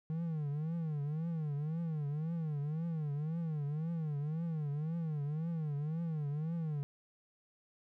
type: tone with vibrato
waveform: triangle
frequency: 155.4 Hz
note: D#3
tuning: 2 cents flat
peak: -32 dBFS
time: 0.1-6.83 s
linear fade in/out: 0 ms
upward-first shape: triangle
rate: 1.9 Hz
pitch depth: 170 cents each way
effects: none